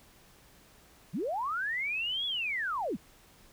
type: linear two-way sweep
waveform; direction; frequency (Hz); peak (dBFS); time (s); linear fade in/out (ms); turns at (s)
sine; up then down; 130 to 3423 to 130; -30; 1.13-2.97; 20; 2.26
effects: pink hiss -59 dBFS RMS until 3.52 s